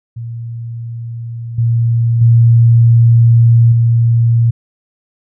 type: tone with level steps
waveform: sine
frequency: 116.54 Hz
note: A#2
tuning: in tune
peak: -21 / -9 / -4 / -7 dBFS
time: 0.16-4.51 s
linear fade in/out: 10 ms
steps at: 1.58 / 2.21 / 3.72 s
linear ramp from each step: 5 ms
effects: none